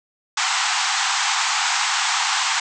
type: band-pass noise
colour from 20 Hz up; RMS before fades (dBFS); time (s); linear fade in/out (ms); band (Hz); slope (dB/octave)
pink; -21; 0.37-2.6; 5; 760 to 8000; 96
effects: none